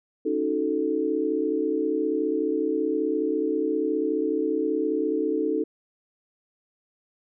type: chord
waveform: sine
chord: D# half-diminished seventh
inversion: third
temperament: equal with one note detuned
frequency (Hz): 276.4 / 311.1 / 370 / 440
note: C#4 / D#4 / F#4 / A4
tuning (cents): -5 / 0 / 0 / 0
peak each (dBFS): -31 / -26 / -31 / -26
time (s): 0.25-5.64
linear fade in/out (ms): 10
effects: none